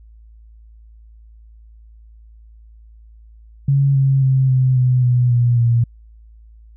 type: tone with pitch steps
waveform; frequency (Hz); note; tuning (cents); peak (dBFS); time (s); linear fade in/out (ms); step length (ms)
sine; 138.59 / 135.42 / 132.33 / 129.31 / 126.36 / 123.47 / 120.65 / 117.89; C#3 / C#3 / C3 / C3 / B2 / B2 / B2 / A#2; 0 / -40 / +20 / -20 / +40 / 0 / -40 / +20; -11; 3.68-5.84; 5; 270
effects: added 55 Hz sine -41 dBFS peak until 6.76 s